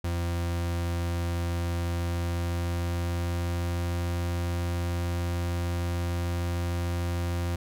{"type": "tone with pitch glide", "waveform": "40% pulse", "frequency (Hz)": [86, 86.75], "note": ["F2", "F2"], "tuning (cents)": [-26, -11], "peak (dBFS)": -26, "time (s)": [0.04, 7.56], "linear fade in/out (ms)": 5, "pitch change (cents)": 15, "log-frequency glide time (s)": [1.8, 3.96], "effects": []}